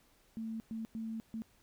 sine tone bursts at uneven times, 223.5 Hz, A3, 27 cents sharp, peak -37 dBFS, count 4, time 0.37-0.6 / 0.71-0.85 / 0.95-1.2 / 1.34-1.42 s, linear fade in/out 0 ms, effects pink hiss -68 dBFS RMS until 1.62 s

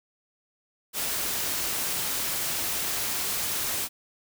white noise, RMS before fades -29 dBFS, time 0.93-3.89 s, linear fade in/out 50 ms, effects none

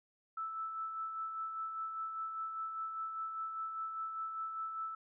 sine tone with tremolo, 1316 Hz, E6, 3 cents flat, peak -36 dBFS, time 0.37-4.95 s, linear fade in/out 5 ms, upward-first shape sine, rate 5 Hz, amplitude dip 40%, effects none

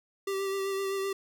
square tone with vibrato, 390.3 Hz, G4, 8 cents flat, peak -30 dBFS, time 0.27-1.13 s, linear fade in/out 5 ms, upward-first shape sine, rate 7.8 Hz, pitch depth 20 cents each way, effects none

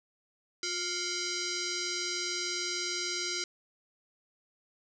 sine tone with frequency modulation, 356.7 Hz, F4, 37 cents sharp, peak -31 dBFS, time 0.63-3.44 s, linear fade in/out 2 ms, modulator 880 Hz, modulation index 7, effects none

